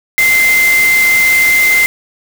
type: tone in noise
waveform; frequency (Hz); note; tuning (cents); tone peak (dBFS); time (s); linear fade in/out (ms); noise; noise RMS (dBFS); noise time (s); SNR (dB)
sine; 2080; C7; -11; -7; 0.18-1.86; 0; white; -18; 0.18-1.86; +8
effects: none